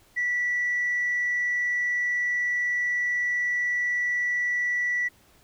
sine tone, 1956 Hz, B6, 17 cents flat, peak -22 dBFS, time 0.16-5.09 s, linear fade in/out 20 ms, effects tanh soft clip ceiling -19 dBFS + pink hiss -59 dBFS RMS until 5.43 s

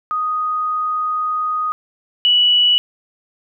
sine tone pair in turn, 1244.5 / 2946 Hz, D#6 / F#7, 0 / -8 cents, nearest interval octave + minor third, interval 1492 cents, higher second, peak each -17 / -10 dBFS, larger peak second, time 0.11-1.72 / 2.25-2.78 s, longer first, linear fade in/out 0 ms, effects none

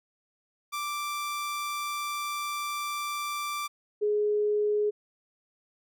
sawtooth / sine tone pair in turn, 1174.7 / 418.4 Hz, D6 / G#4, 0 / +13 cents, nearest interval octave + tritone, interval 1787 cents, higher first, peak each -27 / -23 dBFS, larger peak second, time 0.72-3.68 / 4.01-4.91 s, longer first, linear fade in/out 20 ms, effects none

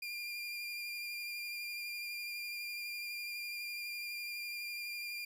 30% pulse tone with vibrato, 2400 Hz, D7, 37 cents sharp, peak -37 dBFS, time 0.02-5.25 s, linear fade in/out 5 ms, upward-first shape sine, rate 12 Hz, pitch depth 16 cents each way, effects none

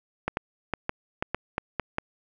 clicks, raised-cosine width 0.5 ms, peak -11 dBFS, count 9, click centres 0.28 / 0.371 / 0.737 / 0.894 / 1.225 / 1.346 / 1.581 / 1.797 / 1.984 s, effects none

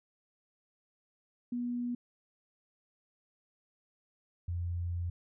sine tone pair in turn, 242.6 / 86.87 Hz, B3 / F2, -31 / -9 cents, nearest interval octave + tritone, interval 1778 cents, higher first, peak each -32 / -32 dBFS, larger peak neither, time 1.52-1.95 / 4.48-5.1 s, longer second, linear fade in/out 5 ms, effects none

